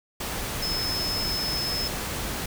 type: tone in noise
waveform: sine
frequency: 5200 Hz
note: E8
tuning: 24 cents flat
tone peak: -27 dBFS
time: 0.62-1.88 s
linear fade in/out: 5 ms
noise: pink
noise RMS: -31 dBFS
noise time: 0.2-2.46 s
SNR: +1 dB
effects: none